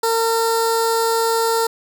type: tone with notch filter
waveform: 15% pulse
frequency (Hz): 455.5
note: A#4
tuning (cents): -40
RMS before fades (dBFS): -18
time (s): 0.03-1.67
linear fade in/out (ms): 5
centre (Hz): 2200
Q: 0.8
effects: none